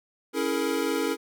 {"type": "chord", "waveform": "square", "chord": "A# half-diminished seventh", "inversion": "first", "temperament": "equal with one note detuned", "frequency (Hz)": [277.2, 329.6, 421.8, 466.2], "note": ["C#4", "E4", "G#4", "A#4"], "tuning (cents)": [0, 0, 27, 0], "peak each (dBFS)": -31, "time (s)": [0.33, 1.17], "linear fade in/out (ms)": 50, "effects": []}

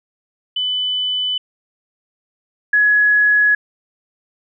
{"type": "tone pair in turn", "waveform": "sine", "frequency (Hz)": [3000, 1683.7], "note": ["F#7", "G#6"], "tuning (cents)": [23, 23], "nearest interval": "minor seventh", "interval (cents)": 1000, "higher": "first", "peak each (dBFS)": [-17, -10], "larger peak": "second", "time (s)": [[0.56, 1.38], [2.73, 3.55]], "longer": "neither", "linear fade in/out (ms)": 5, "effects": []}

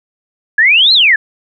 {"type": "exponential two-way sweep", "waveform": "sine", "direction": "up then down", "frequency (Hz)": [1661.2, 4259, 1661.2], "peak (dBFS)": -5, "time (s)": [0.58, 1.16], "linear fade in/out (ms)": 5, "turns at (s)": 0.93, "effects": []}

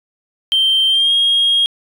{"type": "tone with pitch glide", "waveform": "triangle", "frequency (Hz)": [3136, 3260], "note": ["G7", "G#7"], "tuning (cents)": [0, -33], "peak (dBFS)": -8, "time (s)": [0.52, 1.66], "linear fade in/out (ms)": 0, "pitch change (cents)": 67, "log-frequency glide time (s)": [0.89, 1.13], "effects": ["tanh soft clip ceiling -7 dBFS"]}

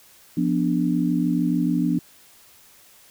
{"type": "chord", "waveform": "sine", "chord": "B diminished", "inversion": "second", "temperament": "equal", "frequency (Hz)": [174.61, 246.9, 293.7], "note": ["F3", "B3", "D4"], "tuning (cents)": [0, 0, 0], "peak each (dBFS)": -23, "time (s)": [0.37, 1.99], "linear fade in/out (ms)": 5, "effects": ["white hiss -52 dBFS RMS until 3.1 s"]}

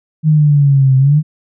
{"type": "exponential two-way sweep", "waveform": "sine", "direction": "down then up", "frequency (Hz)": [157.1, 130.81, 157.1], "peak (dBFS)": -6, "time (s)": [0.23, 1.23], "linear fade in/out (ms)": 50, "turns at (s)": 0.97, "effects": []}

